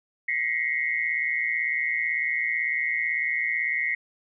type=tone cluster; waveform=sine; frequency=1905 / 2061 / 2179 Hz; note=A#6 / C7 / C#7; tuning=+37 / -27 / -30 cents; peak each=-28 dBFS; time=0.28-3.95 s; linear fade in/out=5 ms; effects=none